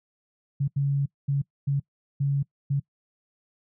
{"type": "tone bursts at uneven times", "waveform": "sine", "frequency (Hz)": 140, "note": "C#3", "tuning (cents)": 18, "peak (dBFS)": -21, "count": 6, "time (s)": [[0.6, 0.68], [0.76, 1.06], [1.28, 1.42], [1.67, 1.8], [2.2, 2.43], [2.7, 2.8]], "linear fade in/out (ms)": 10, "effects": ["noise-tail reverb RT60 0.1 s tail -23 dB re dry"]}